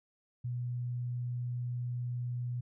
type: tone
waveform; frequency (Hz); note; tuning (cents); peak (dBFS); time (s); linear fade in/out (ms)
sine; 122.4; B2; -15; -33; 0.44-2.61; 10
effects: none